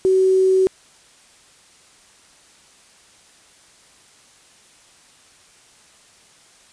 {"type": "tone with quantisation", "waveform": "sine", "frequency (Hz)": 377.6, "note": "F#4", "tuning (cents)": 35, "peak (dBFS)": -12, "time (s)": [0.05, 0.67], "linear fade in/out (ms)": 0, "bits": 6, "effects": ["white hiss -51 dBFS RMS until 6.72 s", "resampled to 22050 Hz"]}